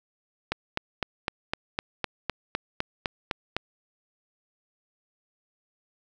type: click train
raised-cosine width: 0.3 ms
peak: -10 dBFS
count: 13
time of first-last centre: 0.52-3.566 s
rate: 3.94 Hz
effects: none